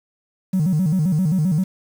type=tone with vibrato; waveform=triangle; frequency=169.3 Hz; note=E3; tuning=46 cents sharp; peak=-12 dBFS; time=0.53-1.64 s; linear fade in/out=10 ms; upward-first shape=square; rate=7.6 Hz; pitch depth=180 cents each way; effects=tanh soft clip ceiling -12 dBFS + 7-bit